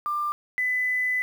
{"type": "tone pair in turn", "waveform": "sine", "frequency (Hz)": [1191, 2003], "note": ["D6", "B6"], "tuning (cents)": [24, 24], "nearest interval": "major sixth", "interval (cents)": 900, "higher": "second", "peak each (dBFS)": [-24, -22], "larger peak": "second", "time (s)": [[0.06, 0.32], [0.58, 1.22]], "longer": "second", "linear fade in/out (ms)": 0, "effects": ["8-bit"]}